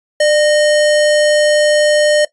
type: tone with sample-and-hold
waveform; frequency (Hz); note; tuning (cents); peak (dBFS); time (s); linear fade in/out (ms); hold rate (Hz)
sine; 598; D5; +31; -8; 0.2-2.25; 5; 2450
effects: noise-tail reverb RT60 0.1 s tail -17 dB re dry + resampled to 24000 Hz